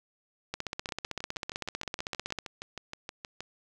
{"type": "two click trains", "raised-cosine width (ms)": 0.2, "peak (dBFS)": [-21, -16], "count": [17, 30], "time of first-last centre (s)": [[0.89, 3.406], [0.54, 2.387]], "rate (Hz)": [6.36, 15.7], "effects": []}